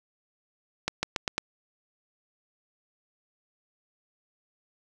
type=accelerating click train; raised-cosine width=0.2 ms; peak=-9 dBFS; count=5; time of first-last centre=0.88-1.38 s; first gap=150 ms; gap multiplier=0.88; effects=none